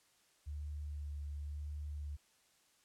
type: tone with vibrato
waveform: sine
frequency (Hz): 73.42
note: D2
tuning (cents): 0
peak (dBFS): -40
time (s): 0.46-2.17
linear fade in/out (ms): 20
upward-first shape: sine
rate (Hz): 0.96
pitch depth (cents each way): 17
effects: white hiss -71 dBFS RMS until 2.84 s + low-pass 10000 Hz 12 dB/octave